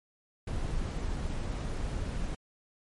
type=noise; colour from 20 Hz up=brown; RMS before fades=-33 dBFS; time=0.47-2.35 s; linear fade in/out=5 ms; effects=MP3 48 kbps